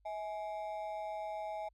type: ring-modulated tone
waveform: triangle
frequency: 740 Hz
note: F#5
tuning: in tune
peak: -33 dBFS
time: 0.05-1.69 s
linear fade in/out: 10 ms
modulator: 96.2 Hz
effects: added 50 Hz sine -67 dBFS peak until 1.73 s